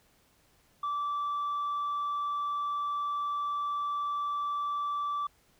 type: tone with tanh clipping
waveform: sine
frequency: 1162 Hz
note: D6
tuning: 19 cents flat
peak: -30 dBFS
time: 0.83-5.27 s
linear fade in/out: 5 ms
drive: 1 dB
effects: pink hiss -66 dBFS RMS until 5.59 s